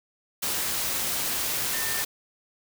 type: tone in noise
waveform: sine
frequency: 1801 Hz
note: A6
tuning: 40 cents sharp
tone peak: -34 dBFS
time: 1.73-2.03 s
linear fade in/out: 10 ms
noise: white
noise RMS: -28 dBFS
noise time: 0.42-2.05 s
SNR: -9 dB
effects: none